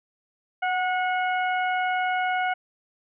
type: harmonic tone with a mistuned harmonic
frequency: 728 Hz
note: F#5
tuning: 28 cents flat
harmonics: 1 / 2 / 3 / 4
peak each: -24 / -28 / -32 / -39 dBFS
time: 0.62-2.54 s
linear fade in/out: 10 ms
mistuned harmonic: 1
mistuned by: +24 cents
effects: none